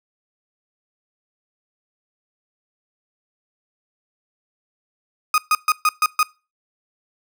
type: tone bursts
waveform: 35% pulse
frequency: 1244.5 Hz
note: D#6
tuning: in tune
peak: -12 dBFS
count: 6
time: 5.34-6.23 s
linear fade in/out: 2 ms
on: 40 ms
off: 130 ms
effects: noise-tail reverb RT60 0.3 s tail -23 dB re dry